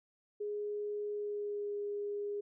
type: tone with pitch glide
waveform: sine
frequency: 415.3 to 409.8 Hz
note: G#4 to G#4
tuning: 0 to -23 cents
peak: -35 dBFS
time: 0.4-2.41 s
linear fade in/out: 10 ms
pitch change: -23 cents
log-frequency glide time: 1.12-1.76 s
effects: none